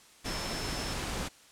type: tone in noise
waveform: sine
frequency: 5290 Hz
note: E8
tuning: 5 cents sharp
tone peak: -41 dBFS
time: 0.25-0.94 s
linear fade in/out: 20 ms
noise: pink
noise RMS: -35 dBFS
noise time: 0.24-1.29 s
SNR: -9 dB
effects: white hiss -57 dBFS RMS until 1.51 s + low-pass 9000 Hz 12 dB/octave